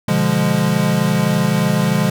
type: chord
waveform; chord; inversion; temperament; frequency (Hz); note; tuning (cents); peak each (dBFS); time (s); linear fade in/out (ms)
square; B diminished seventh; none; equal with one note detuned; 123.47 / 146.83 / 174.61 / 206.6; B2 / D3 / F3 / Ab3; 0 / 0 / 0 / -9; -24 / -20 / -19 / -19; 0.08-2.1; 5
effects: none